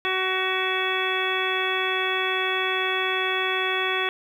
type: harmonic tone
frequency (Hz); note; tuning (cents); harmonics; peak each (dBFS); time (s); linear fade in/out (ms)
375.2; F#4; +24; 1 / 2 / 3 / 4 / 5 / 6 / 7 / 9; -29 / -33 / -30 / -32 / -29 / -32 / -30 / -30; 0.05-4.09; 0
effects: 9-bit